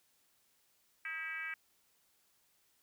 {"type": "tone with frequency modulation", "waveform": "sine", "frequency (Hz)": 1946, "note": "B6", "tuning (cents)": -26, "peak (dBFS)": -38, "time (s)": [1.05, 1.54], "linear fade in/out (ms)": 2, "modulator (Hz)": 339, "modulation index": 1.5, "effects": ["white hiss -73 dBFS RMS until 2.82 s"]}